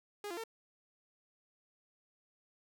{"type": "tone with pitch steps", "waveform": "sawtooth", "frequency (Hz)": [411.5, 344.9, 452.5], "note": ["G#4", "F4", "A4"], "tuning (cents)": [-16, -22, 48], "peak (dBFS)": -36, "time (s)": [0.24, 0.438], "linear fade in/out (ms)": 2, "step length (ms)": 66, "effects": []}